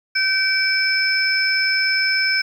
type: tone cluster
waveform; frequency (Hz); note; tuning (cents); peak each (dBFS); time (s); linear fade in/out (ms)
sine; 1540 / 2303 / 5250; G6 / D7 / E8; -31 / -34 / -8; -20; 0.15-2.42; 10
effects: tanh soft clip ceiling -6 dBFS + 8-bit